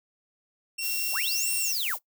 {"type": "tone", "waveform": "20% pulse", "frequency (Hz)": 2727, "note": "F7", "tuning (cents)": -42, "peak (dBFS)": -26, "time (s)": [0.78, 1.72], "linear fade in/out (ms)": 10}
{"type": "noise", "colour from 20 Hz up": "violet", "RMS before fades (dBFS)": -31, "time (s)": [0.8, 1.99], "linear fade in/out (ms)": 50}
{"type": "linear two-way sweep", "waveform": "sine", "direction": "up then down", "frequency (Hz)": [402, 9397, 402], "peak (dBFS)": -29, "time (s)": [1.12, 1.97], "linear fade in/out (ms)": 50, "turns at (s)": 1.54}
{"effects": ["noise-tail reverb RT60 0.1 s tail -19 dB re dry"]}